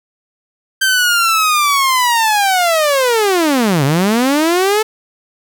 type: linear two-way sweep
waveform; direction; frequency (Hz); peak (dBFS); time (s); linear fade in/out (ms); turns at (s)
sawtooth; down then up; 1568 to 130.81 to 441.5; -7; 0.81-4.83; 10; 3.84
effects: none